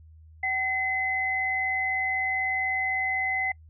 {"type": "tone pair together", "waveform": "sine", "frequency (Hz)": [762, 2039], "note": ["G5", "C7"], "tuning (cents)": [-49, -45], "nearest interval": "octave + perfect fourth", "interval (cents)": 1704, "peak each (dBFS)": [-31, -25], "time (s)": [0.43, 3.52], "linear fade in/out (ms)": 5, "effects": ["noise-tail reverb RT60 0.1 s tail -26 dB re dry", "added 79 Hz sine -48 dBFS peak until 3.69 s"]}